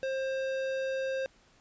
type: tone with tanh clipping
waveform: sine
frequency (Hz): 531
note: C5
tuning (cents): +25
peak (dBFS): -32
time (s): 0.03-1.26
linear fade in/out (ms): 0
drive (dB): 16
effects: pink hiss -63 dBFS RMS until 1.6 s + resampled to 16000 Hz